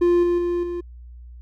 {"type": "tone with level steps", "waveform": "triangle", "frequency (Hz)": 349.2, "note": "F4", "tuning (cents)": 0, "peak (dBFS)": [-12, -15, -18, -23], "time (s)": [0.01, 0.81], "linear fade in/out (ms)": 10, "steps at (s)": [0.23, 0.38, 0.63], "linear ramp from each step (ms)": 5, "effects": ["added 60 Hz sine -38 dBFS peak until 1.41 s"]}